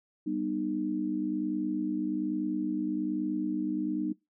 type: chord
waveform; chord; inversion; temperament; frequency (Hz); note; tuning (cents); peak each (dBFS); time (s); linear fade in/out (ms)
sine; G augmented; none; just; 196 / 245 / 306.2; G3 / B3 / D#4; 0 / -14 / -28; -36 / -35 / -30; 0.26-4.13; 10
effects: noise-tail reverb RT60 0.2 s tail -22 dB re dry